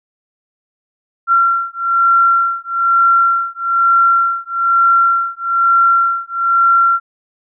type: beating tone pair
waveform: sine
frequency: 1367 / 1368.1 Hz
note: F6 / F6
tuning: -37 / -36 cents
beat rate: 1.1 Hz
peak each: -13 dBFS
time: 1.27-7 s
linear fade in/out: 50 ms
effects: none